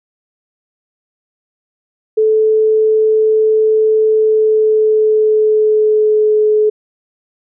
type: tone with pitch glide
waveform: sine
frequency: 435.5 to 427 Hz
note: A4 to G#4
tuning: -18 to +48 cents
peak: -8 dBFS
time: 2.17-6.7 s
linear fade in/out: 10 ms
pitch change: -34 cents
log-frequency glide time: 4.08-6.42 s
effects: none